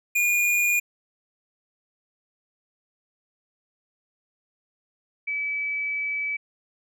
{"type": "tone pair in turn", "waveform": ["square", "sine"], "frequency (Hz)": [2432, 2296], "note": ["D#7", "D7"], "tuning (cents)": [-40, -40], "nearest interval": "minor second", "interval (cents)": 100, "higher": "first", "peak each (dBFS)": [-20, -25], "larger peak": "first", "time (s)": [[0.15, 0.8], [5.27, 6.37]], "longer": "second", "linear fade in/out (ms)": 10, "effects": []}